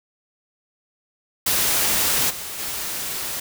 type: noise with level steps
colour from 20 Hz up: white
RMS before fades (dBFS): -20 / -32 / -28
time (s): 1.46-3.4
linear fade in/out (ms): 5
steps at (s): 2.29 / 2.58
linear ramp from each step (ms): 20
effects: none